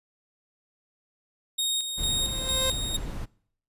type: tone with tremolo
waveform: sawtooth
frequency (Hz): 3729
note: A#7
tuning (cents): 0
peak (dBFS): -21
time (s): 1.58-2.97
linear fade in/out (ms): 10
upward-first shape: square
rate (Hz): 2.2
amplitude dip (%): 50
type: tone with exponential growth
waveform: sawtooth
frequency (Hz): 523.3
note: C5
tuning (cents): 0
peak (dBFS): -23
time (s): 1.87-2.7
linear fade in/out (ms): 2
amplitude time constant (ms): 180
type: noise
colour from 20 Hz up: brown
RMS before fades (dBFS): -33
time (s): 1.97-3.26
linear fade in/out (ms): 20
effects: noise-tail reverb RT60 0.6 s tail -23 dB re dry + resampled to 32000 Hz